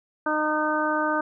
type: harmonic tone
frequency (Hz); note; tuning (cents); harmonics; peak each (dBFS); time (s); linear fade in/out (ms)
305.9; D#4; -29; 1 / 2 / 3 / 4 / 5; -28 / -28 / -28 / -28 / -28; 0.26-1.21; 5
effects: none